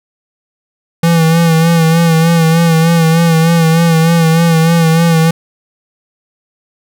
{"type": "tone with vibrato", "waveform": "square", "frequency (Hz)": 164.81, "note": "E3", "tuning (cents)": 0, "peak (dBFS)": -7, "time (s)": [1.03, 5.31], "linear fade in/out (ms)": 5, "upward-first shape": "sine", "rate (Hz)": 3.3, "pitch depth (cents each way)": 44, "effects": []}